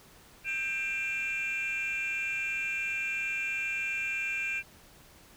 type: tone cluster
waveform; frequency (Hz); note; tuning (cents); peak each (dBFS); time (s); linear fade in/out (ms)
sine; 1583 / 2381 / 2686; G6 / D7 / E7; +17 / +23 / +32; -37 / -30 / -34; 0.44-4.63; 50
effects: tanh soft clip ceiling -26 dBFS + pink hiss -56 dBFS RMS until 5.36 s